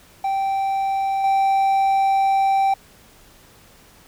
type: tone with level steps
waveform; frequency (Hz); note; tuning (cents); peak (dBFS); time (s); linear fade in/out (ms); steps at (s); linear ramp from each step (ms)
triangle; 780; G5; -9; -17 / -13; 0.24-2.74; 5; 1.24; 2
effects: pink hiss -50 dBFS RMS until 4.07 s